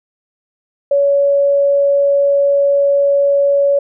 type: tone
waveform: sine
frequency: 563 Hz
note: C#5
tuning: 27 cents sharp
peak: -9 dBFS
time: 0.91-3.79 s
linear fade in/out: 5 ms
effects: none